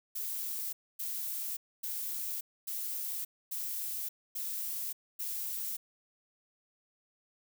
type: noise bursts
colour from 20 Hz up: violet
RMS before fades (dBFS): -37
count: 7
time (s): 0.15-5.77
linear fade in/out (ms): 10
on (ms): 580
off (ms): 260
effects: none